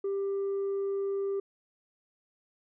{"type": "tone with tanh clipping", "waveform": "sine", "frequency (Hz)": 394.8, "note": "G4", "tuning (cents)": 12, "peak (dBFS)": -29, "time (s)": [0.04, 1.4], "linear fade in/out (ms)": 5, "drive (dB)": 1, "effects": []}